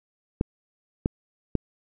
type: clicks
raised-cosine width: 3 ms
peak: -9 dBFS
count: 3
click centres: 0.411 / 1.059 / 1.553 s
effects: none